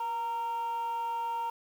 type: tone with frequency modulation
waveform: sine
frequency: 926 Hz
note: A#5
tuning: 12 cents flat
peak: -28 dBFS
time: 0-1.5 s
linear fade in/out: 5 ms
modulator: 446 Hz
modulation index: 0.25
effects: tanh soft clip ceiling -29 dBFS + 9-bit